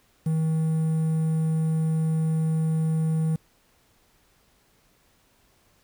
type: tone with quantisation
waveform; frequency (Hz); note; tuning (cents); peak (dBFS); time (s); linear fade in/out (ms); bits
triangle; 159.5; D#3; +43; -19; 0.26-3.36; 5; 8
effects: pink hiss -63 dBFS RMS until 5.83 s